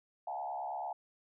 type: tone with frequency modulation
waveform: sine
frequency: 784 Hz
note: G5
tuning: in tune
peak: -36 dBFS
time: 0.27-0.93 s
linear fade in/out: 5 ms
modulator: 69 Hz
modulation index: 1.7
effects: none